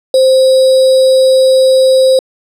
sine tone with sample-and-hold, 523 Hz, C5, 1 cent flat, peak -4 dBFS, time 0.14-2.19 s, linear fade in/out 2 ms, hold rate 4410 Hz, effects low-pass 9000 Hz 12 dB/octave

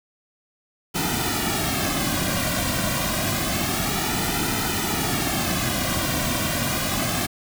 pink noise with flanger, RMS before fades -24 dBFS, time 0.94-7.27 s, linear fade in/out 20 ms, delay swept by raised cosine 1.8 to 2.35 ms, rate 0.28 Hz, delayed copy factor -0.75, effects none

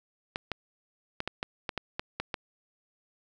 clicks, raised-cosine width 0.3 ms, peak -15 dBFS, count 10, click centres 0.359 / 0.517 / 1.204 / 1.276 / 1.429 / 1.692 / 1.777 / 1.995 / 2.2 / 2.342 s, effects none

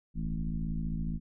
sine tone with frequency modulation, 103.4 Hz, G#2, 7 cents flat, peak -30 dBFS, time 0.14-1.2 s, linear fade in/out 50 ms, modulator 55 Hz, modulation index 2.3, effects none

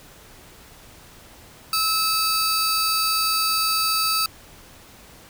sawtooth tone pair together, 1300 / 4637 Hz, E6 / D8, -24 / -23 cents, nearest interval octave + minor seventh, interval 2201 cents, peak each -19 dBFS, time 1.73-4.26 s, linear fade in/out 2 ms, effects pink hiss -47 dBFS RMS until 5.29 s

